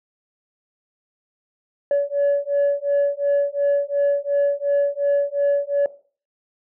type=beating tone pair; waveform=sine; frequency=567 / 569.8 Hz; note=C#5 / C#5; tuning=+39 / +48 cents; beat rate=2.8 Hz; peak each=-19 dBFS; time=1.91-5.86 s; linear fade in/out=2 ms; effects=noise-tail reverb RT60 0.4 s tail -17 dB re dry + tanh soft clip ceiling -13 dBFS